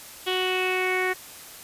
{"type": "tone with low-pass filter sweep", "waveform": "sawtooth", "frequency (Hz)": 370, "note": "F#4", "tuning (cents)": 0, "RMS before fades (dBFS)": -25, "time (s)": [0.26, 1.14], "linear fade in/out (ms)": 20, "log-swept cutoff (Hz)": [3200, 2000], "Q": 6.3, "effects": ["white hiss -43 dBFS RMS until 1.63 s", "resampled to 32000 Hz"]}